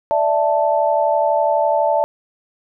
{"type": "chord", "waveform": "sine", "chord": "D suspended second", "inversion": "none", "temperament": "equal", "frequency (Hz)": [587.3, 659.3, 880], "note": ["D5", "E5", "A5"], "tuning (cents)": [0, 0, 0], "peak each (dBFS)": -18, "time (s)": [0.11, 2.04], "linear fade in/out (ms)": 0, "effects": []}